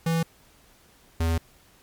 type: tone pair in turn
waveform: square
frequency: 164.81 / 82.41 Hz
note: E3 / E2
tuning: 0 / 0 cents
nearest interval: octave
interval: 1200 cents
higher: first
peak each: -22 / -22 dBFS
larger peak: neither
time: 0.06-0.23 / 1.2-1.38 s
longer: second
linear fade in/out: 5 ms
effects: pink hiss -57 dBFS RMS until 1.82 s + MP3 96 kbps